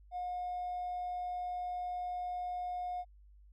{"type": "tone with hard clipping", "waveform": "sine", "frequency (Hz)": 719, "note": "F#5", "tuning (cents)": -50, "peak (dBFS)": -36, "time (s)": [0.11, 3.05], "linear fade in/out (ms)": 50, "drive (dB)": 1, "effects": ["added 50 Hz sine -56 dBFS peak until 3.52 s"]}